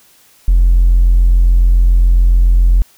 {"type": "tone with hard clipping", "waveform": "sine", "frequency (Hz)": 43.58, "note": "F1", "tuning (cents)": -3, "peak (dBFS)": -6, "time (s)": [0.48, 2.82], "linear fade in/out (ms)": 0, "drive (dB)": 1, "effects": ["white hiss -48 dBFS RMS until 2.97 s"]}